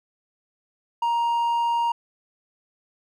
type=tone with hard clipping; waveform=sine; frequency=938 Hz; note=A#5; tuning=11 cents sharp; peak=-21 dBFS; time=1.02-1.92 s; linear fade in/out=5 ms; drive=3 dB; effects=none